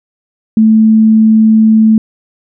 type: tone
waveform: sine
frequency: 219.6 Hz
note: A3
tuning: 3 cents flat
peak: -3 dBFS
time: 0.57-1.98 s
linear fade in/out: 2 ms
effects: none